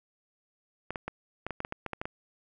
clicks, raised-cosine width 0.5 ms, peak -19 dBFS, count 12, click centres 0.906 / 0.958 / 1.08 / 1.466 / 1.507 / 1.604 / 1.649 / 1.724 / 1.863 / 1.933 / 2.015 / 2.055 s, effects none

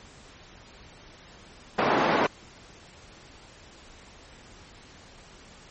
white band-pass noise, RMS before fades -23 dBFS, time 1.78-2.27 s, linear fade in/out 10 ms, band 190 to 1100 Hz, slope 12 dB/octave, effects pink hiss -50 dBFS RMS until 5.7 s + MP3 32 kbps

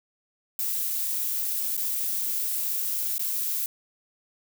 violet noise with dropouts, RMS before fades -28 dBFS, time 0.59-3.66 s, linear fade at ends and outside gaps 1 ms, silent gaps 1.768-1.776 / 3.181-3.194 s, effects none

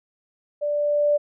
sine tone with level ramp, 587.3 Hz, D5, in tune, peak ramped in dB -22 to -15 dBFS, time 0.61-1.18 s, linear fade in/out 20 ms, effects none

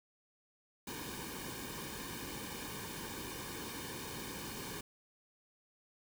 pink noise with comb filter, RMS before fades -44 dBFS, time 0.87-4.81 s, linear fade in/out 5 ms, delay 1.5 ms, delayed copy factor -0.75, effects none

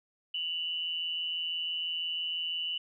sine tone pair together, 2800 / 2966 Hz, F7 / F#7, +4 / +4 cents, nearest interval minor second, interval 100 cents, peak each -38 / -32 dBFS, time 0.34-2.78 s, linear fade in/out 5 ms, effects none

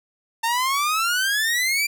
sawtooth exponential sweep, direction up, 900 to 2377 Hz, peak -16 dBFS, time 0.43-1.87 s, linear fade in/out 10 ms, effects none

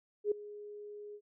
sine tone with ADSR envelope, 415.3 Hz, G#4, in tune, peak -25 dBFS, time 0.24-1.21 s, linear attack 75 ms, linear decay 5 ms, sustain -19 dB, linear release 63 ms, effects none

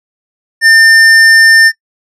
square tone, 1800 Hz, A6, 39 cents sharp, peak -3 dBFS, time 0.61-1.72 s, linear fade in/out 50 ms, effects noise-tail reverb RT60 0.1 s tail -22 dB re dry + low-pass 9000 Hz 12 dB/octave

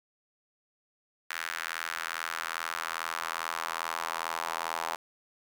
sawtooth tone with high-pass filter sweep, 82.41 Hz, E2, in tune, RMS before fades -35 dBFS, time 1.3-4.96 s, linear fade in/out 5 ms, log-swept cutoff 1600 to 910 Hz, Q 2.3, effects none

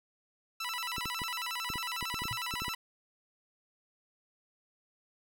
15% pulse tone with vibrato, 1143 Hz, D6, 47 cents flat, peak -28 dBFS, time 0.6-2.75 s, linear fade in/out 5 ms, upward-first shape square, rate 11 Hz, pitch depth 260 cents each way
clicks, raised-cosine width 3 ms, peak -28 dBFS, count 12, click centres 0.982 / 1.057 / 1.218 / 1.702 / 1.757 / 2.027 / 2.142 / 2.22 / 2.255 / 2.539 / 2.62 / 2.682 s
sine tone with exponential decay, 115.6 Hz, A#2, 14 cents flat, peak -32 dBFS, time 2.31-2.4 s, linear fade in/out 0 ms, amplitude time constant 18 ms
effects none

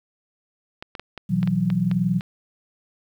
clicks, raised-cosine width 0.3 ms, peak -18 dBFS, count 9, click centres 0.825 / 0.952 / 0.996 / 1.177 / 1.43 / 1.475 / 1.702 / 1.914 / 2.209 s
sine chord, B suspended fourth, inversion none, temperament just, 123.47 / 164.63 / 185.21 Hz, B2 / E3 / F#3, 0 / -2 / +2 cents, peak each -27 / -23 / -21 dBFS, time 1.29-2.21 s, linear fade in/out 20 ms
effects 9-bit

